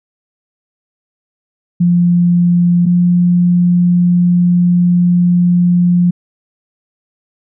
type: tone pair in turn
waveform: sine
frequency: 174.61 / 176.23 Hz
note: F3 / F3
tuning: 0 / +16 cents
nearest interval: unison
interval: 16 cents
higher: second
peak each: -7 dBFS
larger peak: neither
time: 1.8-2.86 / 2.86-6.11 s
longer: second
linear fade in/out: 10 ms
effects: none